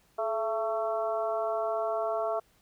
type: harmonic tone with a mistuned harmonic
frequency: 223.3 Hz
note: A3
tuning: 26 cents sharp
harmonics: 2 / 3 / 4 / 5 / 6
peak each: -35 / -29 / -40 / -37 / -39 dBFS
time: 0.18-2.4 s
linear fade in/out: 10 ms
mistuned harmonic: 2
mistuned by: -60 cents
effects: pink hiss -66 dBFS RMS until 2.61 s